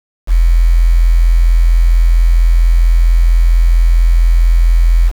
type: tone with quantisation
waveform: sine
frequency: 42.2 Hz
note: E1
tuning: 41 cents sharp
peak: -5 dBFS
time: 0.27-5.12 s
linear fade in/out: 50 ms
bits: 5
effects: none